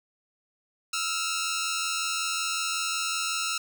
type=tone pair together; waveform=10% pulse; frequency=1300 / 1385.4 Hz; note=E6 / F6; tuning=-24 / -14 cents; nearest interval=minor second; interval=110 cents; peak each=-22 dBFS; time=0.93-3.58 s; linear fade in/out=5 ms; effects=none